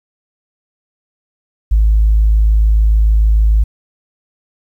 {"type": "tone", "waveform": "sine", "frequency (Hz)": 53.4, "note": "G#1", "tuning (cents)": 49, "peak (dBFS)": -6, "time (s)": [1.71, 3.64], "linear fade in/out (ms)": 10, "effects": ["tanh soft clip ceiling -3 dBFS", "8-bit"]}